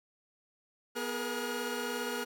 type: tone cluster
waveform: sawtooth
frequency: 245.8 / 418.9 / 474.3 / 1437 Hz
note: B3 / G#4 / A#4 / F6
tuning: -8 / +15 / +30 / +49 cents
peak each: -36 / -35 / -35 / -36 dBFS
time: 0.95-2.25 s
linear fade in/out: 20 ms
effects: none